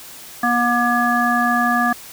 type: harmonic tone with a mistuned harmonic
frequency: 240.9 Hz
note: B3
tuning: 43 cents flat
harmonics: 1 / 3 / 5 / 7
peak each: -20 / -20 / -20 / -20 dBFS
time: 0.43-1.93 s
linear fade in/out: 5 ms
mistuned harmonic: 5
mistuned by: -21 cents
effects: white hiss -38 dBFS RMS until 2.12 s